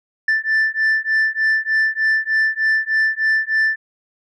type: beating tone pair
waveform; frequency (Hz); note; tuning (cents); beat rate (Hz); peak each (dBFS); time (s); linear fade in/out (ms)
sine; 1764 / 1767.3; A6 / A6; +4 / +7; 3.3; -16; 0.28-3.76; 5
effects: tanh soft clip ceiling -12 dBFS